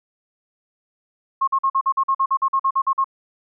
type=tone bursts; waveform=sine; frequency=1079 Hz; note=C#6; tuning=47 cents flat; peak=-15 dBFS; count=15; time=1.41-3.044 s; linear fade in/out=10 ms; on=66 ms; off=46 ms; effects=none